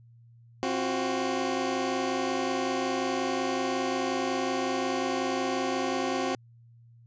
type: tone cluster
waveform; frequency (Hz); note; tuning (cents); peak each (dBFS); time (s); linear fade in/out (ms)
20% pulse; 264.3 / 346 / 371.5; C4 / F4 / F#4; +18 / -16 / +7; -25 / -31 / -26; 0.63-6.35; 0
effects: added 117 Hz sine -52 dBFS peak until 7.06 s + resampled to 16000 Hz